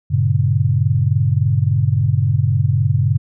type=chord; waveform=sine; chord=G diminished; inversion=none; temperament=just; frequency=98 / 117.6 / 141.12 Hz; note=G2 / Bb2 / Db3; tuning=0 / +16 / +31 cents; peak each=-17 dBFS; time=0.1-3.18 s; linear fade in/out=20 ms; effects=none